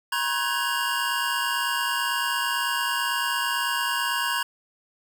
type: tone cluster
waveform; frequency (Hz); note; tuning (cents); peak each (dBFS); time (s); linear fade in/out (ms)
square; 960 / 1076 / 1518 / 1660 / 2831; B5 / C6 / F#6 / G#6 / F7; -49 / +48 / +44 / -1 / +23; -31; 0.12-4.43; 5
effects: none